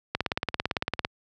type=click train; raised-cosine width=0.3 ms; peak=-9 dBFS; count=17; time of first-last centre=0.15-1.049 s; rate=17.8 Hz; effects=high-pass 60 Hz 12 dB/octave